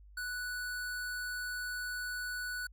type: tone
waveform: square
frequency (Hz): 1480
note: F#6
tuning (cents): 0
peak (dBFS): -37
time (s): 0.17-2.67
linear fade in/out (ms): 5
effects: added 50 Hz sine -53 dBFS peak until 2.72 s